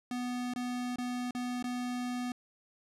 square tone with dropouts, 246.9 Hz, B3, in tune, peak -34 dBFS, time 0.11-2.32 s, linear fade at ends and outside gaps 2 ms, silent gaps 0.537-0.56 / 0.959-0.984 / 1.309-1.349 / 1.626-1.641 s, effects low-pass 10000 Hz 12 dB/octave

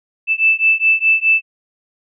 sine beating tone pair, 2637 / 2641.8 Hz, E7 / E7, 0 / +3 cents, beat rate 4.8 Hz, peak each -14 dBFS, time 0.27-1.42 s, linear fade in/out 50 ms, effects none

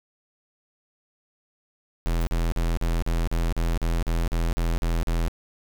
square tone bursts, 41.84 Hz, E1, 27 cents sharp, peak -22 dBFS, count 13, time 2.06-5.282 s, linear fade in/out 0 ms, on 210 ms, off 41 ms
violet noise with exponential decay, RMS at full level -36 dBFS, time 2.21-2.29 s, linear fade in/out 5 ms, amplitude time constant 16 ms
effects none

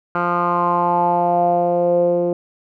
10% pulse tone with low-pass filter sweep, 174.61 Hz, F3, in tune, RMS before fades -17 dBFS, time 0.15-2.33 s, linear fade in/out 2 ms, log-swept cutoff 1400 to 440 Hz, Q 5.3, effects none

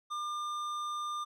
sine tone with tanh clipping, 1200 Hz, D6, 37 cents sharp, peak -36 dBFS, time 0.1-1.25 s, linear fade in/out 20 ms, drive 13 dB, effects none

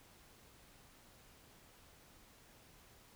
silence, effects pink hiss -63 dBFS RMS until 3.15 s

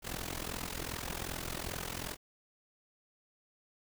pink noise with amplitude modulation, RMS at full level -36 dBFS, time 0.02-2.17 s, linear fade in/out 50 ms, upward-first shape sine, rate 42.6 Hz, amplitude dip 85%, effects none

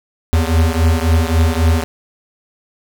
square beating tone pair, 80 / 83.7 Hz, D#2 / E2, +49 / +27 cents, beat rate 3.7 Hz, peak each -14 / -16 dBFS, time 0.33-1.84 s, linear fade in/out 0 ms, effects none

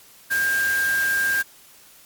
sine tone in noise, 1599 Hz, G6, 34 cents sharp, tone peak -19 dBFS, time 0.3-1.43 s, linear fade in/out 20 ms, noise white, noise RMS -31 dBFS, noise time 0.3-1.43 s, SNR +9 dB, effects white hiss -50 dBFS RMS until 2.05 s + Opus 48 kbps

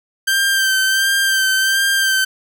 sawtooth tone with vibrato, 1568 Hz, G6, in tune, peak -10 dBFS, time 0.27-2.25 s, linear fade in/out 10 ms, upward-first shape sine, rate 1.4 Hz, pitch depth 29 cents each way, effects none

